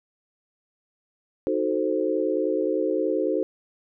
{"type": "chord", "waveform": "sine", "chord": "D# diminished seventh", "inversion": "none", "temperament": "equal", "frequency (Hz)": [311.1, 370, 440, 523.3], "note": ["D#4", "F#4", "A4", "C5"], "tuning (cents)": [0, 0, 0, 0], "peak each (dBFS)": -27, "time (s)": [1.47, 3.43], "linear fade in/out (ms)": 0, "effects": []}